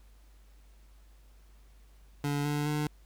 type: tone with pitch steps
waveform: 25% pulse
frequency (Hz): 144.2 / 146.98 / 149.8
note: D3 / D3 / D3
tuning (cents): -31 / +2 / +35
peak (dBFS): -25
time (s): 2.24-2.87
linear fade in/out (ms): 2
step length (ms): 210
effects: added 50 Hz sine -54 dBFS peak until 3.05 s + pink hiss -67 dBFS RMS until 3.05 s